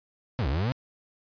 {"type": "exponential two-way sweep", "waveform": "35% pulse", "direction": "down then up", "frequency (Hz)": [138.2, 62, 138.2], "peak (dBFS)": -23, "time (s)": [0.39, 0.72], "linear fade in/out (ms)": 0, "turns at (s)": 0.48, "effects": ["resampled to 11025 Hz"]}